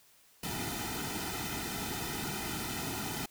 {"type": "noise with comb filter", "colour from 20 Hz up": "pink", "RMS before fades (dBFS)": -37, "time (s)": [0.43, 3.26], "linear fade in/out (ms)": 5, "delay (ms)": 1.8, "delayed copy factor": -0.85, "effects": ["white hiss -63 dBFS RMS until 3.3 s"]}